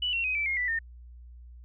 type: tone with pitch steps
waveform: sine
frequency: 2960 / 2730 / 2518 / 2322 / 2142 / 1975.6 / 1822.1 Hz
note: F#7 / F7 / D#7 / D7 / C7 / B6 / A#6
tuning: 0 / -40 / +20 / -20 / +40 / 0 / -40 cents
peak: -26 dBFS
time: 0.02-0.79 s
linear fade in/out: 5 ms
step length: 110 ms
effects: added 60 Hz sine -45 dBFS peak until 1.64 s